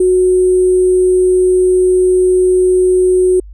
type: tone with sample-and-hold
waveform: sine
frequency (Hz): 367.4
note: F#4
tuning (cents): -12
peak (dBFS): -7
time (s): 0-3.4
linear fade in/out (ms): 5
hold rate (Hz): 8820
effects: added 50 Hz sine -30 dBFS peak until 3.53 s + resampled to 22050 Hz